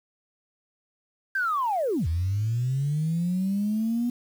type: linear two-way sweep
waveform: sine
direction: down then up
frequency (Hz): 1603 to 78.2 to 244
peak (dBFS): -22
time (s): 1.35-4.1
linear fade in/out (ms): 5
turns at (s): 2.07
effects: tanh soft clip ceiling -18 dBFS + 8-bit